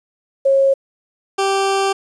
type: tone pair in turn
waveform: sine / 20% pulse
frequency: 544 / 390.7 Hz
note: C#5 / G4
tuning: -33 / -6 cents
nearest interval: tritone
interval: 573 cents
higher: first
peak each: -10 dBFS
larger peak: neither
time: 0.45-0.74 / 1.38-1.93 s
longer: second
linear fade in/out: 10 ms
effects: resampled to 22050 Hz + 8-bit